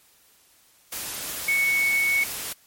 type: tone in noise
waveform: sine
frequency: 2217 Hz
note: C#7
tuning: in tune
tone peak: -19 dBFS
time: 1.48-2.24 s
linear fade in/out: 5 ms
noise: white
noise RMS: -32 dBFS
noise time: 0.92-2.53 s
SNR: +10 dB
effects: white hiss -58 dBFS RMS until 2.66 s + MP3 64 kbps